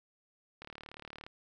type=click train; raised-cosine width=0.3 ms; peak=-30 dBFS; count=25; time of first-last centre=0.62-1.265 s; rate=37.2 Hz; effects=none